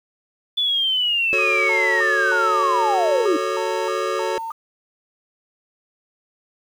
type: linear sweep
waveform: sine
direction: down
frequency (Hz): 3478 to 293.7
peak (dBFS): -17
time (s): 0.57-3.37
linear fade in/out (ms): 10
type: chord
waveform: square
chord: F# minor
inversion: none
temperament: just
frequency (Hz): 370 / 444 / 555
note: F#4 / A4 / C#5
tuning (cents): 0 / +16 / +2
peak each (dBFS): -27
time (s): 1.33-4.38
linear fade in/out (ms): 0
type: tone with vibrato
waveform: sine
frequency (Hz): 1046.5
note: C6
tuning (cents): 0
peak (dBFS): -26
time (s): 1.38-4.52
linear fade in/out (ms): 5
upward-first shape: square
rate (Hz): 1.6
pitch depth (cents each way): 250
effects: low-pass 7000 Hz 12 dB/octave + 8-bit